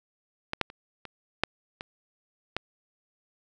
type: clicks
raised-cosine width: 0.3 ms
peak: -13 / -8 / -28 / -24 / -6 / -20 / -12 dBFS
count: 7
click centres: 0.534 / 0.613 / 0.701 / 1.053 / 1.436 / 1.809 / 2.566 s
effects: none